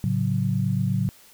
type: chord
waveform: sine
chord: F# minor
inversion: first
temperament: equal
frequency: 110 / 138.59 / 185 Hz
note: A2 / C#3 / F#3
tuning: 0 / 0 / 0 cents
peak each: -25 dBFS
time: 0.04-1.09 s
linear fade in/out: 0 ms
effects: white hiss -52 dBFS RMS until 1.33 s